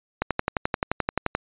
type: click train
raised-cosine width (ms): 0.5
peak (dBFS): -7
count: 14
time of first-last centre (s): 0.22-1.35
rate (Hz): 11.5
effects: resampled to 8000 Hz